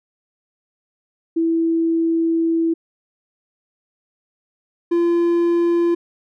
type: tone pair in turn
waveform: sine / triangle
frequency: 329.6 / 342.4 Hz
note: E4 / F4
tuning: 0 / -34 cents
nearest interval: minor second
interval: 66 cents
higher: second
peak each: -15 / -12 dBFS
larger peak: second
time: 1.36-2.74 / 4.91-5.95 s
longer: first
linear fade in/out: 10 ms
effects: none